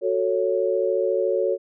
sine chord, F# minor, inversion none, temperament just, 370 / 444 / 555 Hz, F#4 / A4 / C#5, 0 / +16 / +2 cents, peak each -24 / -24 / -23 dBFS, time 0.01-1.58 s, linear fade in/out 50 ms, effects none

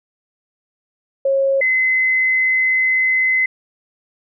sine tone pair in turn, 544 / 2044 Hz, C#5 / C7, -33 / -41 cents, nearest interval octave + major seventh, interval 2292 cents, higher second, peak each -13 / -13 dBFS, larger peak neither, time 1.25-1.61 / 1.61-3.46 s, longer second, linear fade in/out 5 ms, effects none

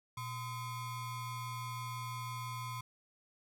square ring-modulated tone, 573 Hz, D5, 43 cents flat, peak -37 dBFS, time 0.17-2.81 s, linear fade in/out 5 ms, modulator 453 Hz, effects 12-bit

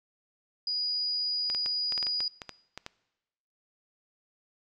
sine tone, 4908 Hz, D#8, 25 cents flat, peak -28 dBFS, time 0.67-2.28 s, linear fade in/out 2 ms
clicks, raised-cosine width 0.2 ms, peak -20 dBFS, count 12, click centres 1.5 / 1.548 / 1.661 / 1.923 / 1.978 / 2.028 / 2.068 / 2.205 / 2.418 / 2.493 / 2.776 / 2.864 s
effects noise-tail reverb RT60 1.0 s tail -21 dB re dry

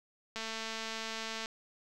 click train, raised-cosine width 0.2 ms, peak -22 dBFS, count 246, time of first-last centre 0.36-1.459 s, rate 223 Hz, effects none

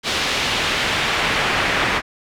brown noise with band-pass filter sweep, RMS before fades -20 dBFS, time 0.03-2.02 s, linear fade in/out 50 ms, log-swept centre 3800 to 2000 Hz, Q 1.1, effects none

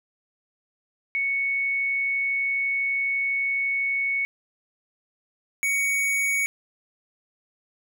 sine / square tone pair in turn, 2217 / 2239 Hz, C#7 / C#7, 0 / +17 cents, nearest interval unison, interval 17 cents, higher second, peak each -22 dBFS, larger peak neither, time 1.15-4.25 / 5.63-6.46 s, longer first, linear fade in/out 0 ms, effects none

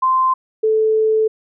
sine tone pair in turn, 1040 / 437.3 Hz, C6 / A4, -11 / -11 cents, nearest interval octave + minor third, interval 1500 cents, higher first, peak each -12 dBFS, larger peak neither, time 0.02-0.34 / 0.63-1.28 s, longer second, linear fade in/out 10 ms, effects none

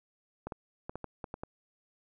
clicks, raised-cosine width 1 ms, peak -24 dBFS, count 8, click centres 0.47 / 0.522 / 0.895 / 0.956 / 1.043 / 1.242 / 1.341 / 1.435 s, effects none

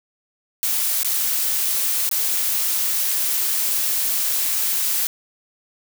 blue noise with dropouts, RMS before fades -21 dBFS, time 0.63-5.07 s, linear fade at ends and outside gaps 0 ms, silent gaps 1.031-1.047 / 2.091-2.113 s, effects none

